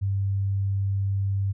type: tone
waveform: sine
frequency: 98.3 Hz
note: G2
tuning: 5 cents sharp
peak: -22 dBFS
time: 0.01-1.53 s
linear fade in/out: 20 ms
effects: none